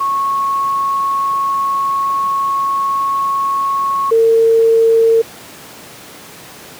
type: tone pair in turn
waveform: sine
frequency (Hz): 1100 / 453.8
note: C#6 / A#4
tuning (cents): -14 / -47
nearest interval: octave + minor third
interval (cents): 1533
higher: first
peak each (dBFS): -13 / -7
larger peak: second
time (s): 0-4.11 / 4.11-5.22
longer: first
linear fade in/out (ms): 10
effects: pink hiss -35 dBFS RMS until 6.79 s + high-pass 150 Hz 12 dB/octave